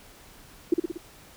sine tone with echo, 340.4 Hz, F4, 44 cents flat, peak -15 dBFS, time 0.72-0.74 s, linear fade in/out 5 ms, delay 59 ms, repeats 4, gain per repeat -4 dB, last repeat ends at 0.976 s, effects pink hiss -51 dBFS RMS until 1.36 s

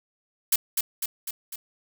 blue noise with echo, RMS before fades -20 dBFS, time 0.52-0.56 s, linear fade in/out 5 ms, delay 250 ms, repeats 4, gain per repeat -4 dB, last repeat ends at 1.56 s, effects none

